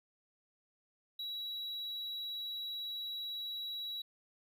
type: tone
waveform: triangle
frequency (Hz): 3894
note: B7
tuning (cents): -25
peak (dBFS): -37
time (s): 1.19-4.02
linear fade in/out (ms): 5
effects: none